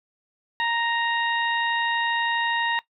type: harmonic tone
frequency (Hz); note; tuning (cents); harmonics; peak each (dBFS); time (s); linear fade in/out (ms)
932.3; A#5; 0; 1 / 2 / 3 / 4; -25 / -26 / -31 / -32; 0.6-2.79; 0
effects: noise-tail reverb RT60 0.1 s tail -18 dB re dry